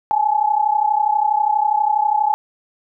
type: tone pair together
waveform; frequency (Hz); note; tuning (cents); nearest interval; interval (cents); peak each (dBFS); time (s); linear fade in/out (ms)
sine; 830.6 / 862.9; G#5 / A5; 0 / -34; minor second; 66; -17; 0.11-2.34; 0
effects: none